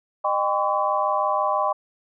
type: tone cluster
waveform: sine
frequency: 611 / 796 / 1024 / 1130 Hz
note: D#5 / G5 / C6 / C#6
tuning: -32 / +26 / -38 / +33 cents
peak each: -25 dBFS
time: 0.24-1.73 s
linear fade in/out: 10 ms
effects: none